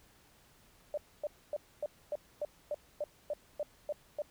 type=tone bursts; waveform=sine; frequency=594 Hz; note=D5; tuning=20 cents sharp; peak=-32 dBFS; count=12; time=0.94-4.22 s; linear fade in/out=2 ms; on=35 ms; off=260 ms; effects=pink hiss -64 dBFS RMS until 4.3 s